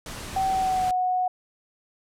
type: noise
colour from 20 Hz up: pink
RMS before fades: -36 dBFS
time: 0.06-0.91 s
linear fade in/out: 2 ms
type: tone with pitch glide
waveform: sine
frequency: 766 to 734.4 Hz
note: G5 to F#5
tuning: -40 to -13 cents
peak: -21 dBFS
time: 0.36-1.28 s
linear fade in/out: 5 ms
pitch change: -73 cents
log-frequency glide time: 0.48-0.93 s
effects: low-pass 11000 Hz 12 dB/octave